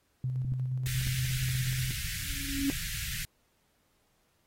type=tone with tremolo; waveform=sine; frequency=128.2 Hz; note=C3; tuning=35 cents flat; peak=-28 dBFS; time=0.24-1.91 s; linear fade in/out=2 ms; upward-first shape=square; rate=8.4 Hz; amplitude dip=25%
type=clicks; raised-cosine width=5 ms; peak=-26 dBFS; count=3; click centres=0.448 / 0.522 / 1.07 s
type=band-stop noise; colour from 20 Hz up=pink; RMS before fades=-36 dBFS; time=0.86-3.25 s; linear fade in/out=0 ms; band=160 to 1600 Hz; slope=48 dB/octave
type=tone with exponential growth; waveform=sine; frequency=277.2 Hz; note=C#4; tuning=in tune; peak=-23 dBFS; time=2.19-2.7 s; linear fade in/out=0 ms; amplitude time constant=110 ms
effects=pink hiss -72 dBFS RMS until 4.46 s + AAC 48 kbps